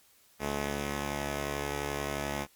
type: tone pair together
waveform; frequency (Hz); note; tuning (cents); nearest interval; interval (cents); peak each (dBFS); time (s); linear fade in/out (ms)
5% pulse; 71.4 / 213.8; D2 / A3; -48 / -49; octave + perfect fifth; 1899; -22 / -26; 0.39-2.47; 50
effects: white hiss -63 dBFS RMS until 2.55 s + Opus 48 kbps